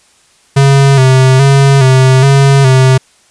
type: tone with vibrato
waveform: square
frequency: 134.3 Hz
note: C3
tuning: 46 cents sharp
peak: -4 dBFS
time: 0.56-2.98 s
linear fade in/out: 10 ms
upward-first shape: square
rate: 1.2 Hz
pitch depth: 46 cents each way
effects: white hiss -48 dBFS RMS until 3.3 s + resampled to 22050 Hz